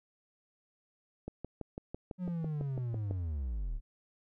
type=click train; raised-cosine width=2 ms; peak=-26 dBFS; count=12; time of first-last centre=1.28-3.11 s; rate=6.01 Hz
type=linear sweep; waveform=triangle; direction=down; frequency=185 to 31.15 Hz; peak=-31 dBFS; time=2.18-3.81 s; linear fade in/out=50 ms
effects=none